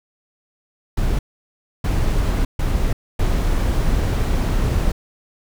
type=noise bursts at uneven times; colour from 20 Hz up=brown; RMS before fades=-18 dBFS; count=4; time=0.97-1.19 / 1.84-2.45 / 2.59-2.93 / 3.19-4.92 s; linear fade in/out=5 ms; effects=none